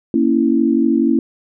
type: chord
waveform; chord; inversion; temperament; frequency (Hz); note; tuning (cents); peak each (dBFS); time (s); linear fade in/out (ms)
sine; A# diminished; none; equal; 233.1 / 277.2 / 329.6; A#3 / C#4 / E4; 0 / 0 / 0; -16; 0.14-1.19; 2
effects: none